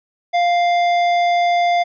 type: tone with hard clipping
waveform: sine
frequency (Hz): 698.5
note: F5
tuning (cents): 0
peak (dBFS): -15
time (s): 0.33-1.84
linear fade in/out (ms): 20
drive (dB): 11
effects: resampled to 16000 Hz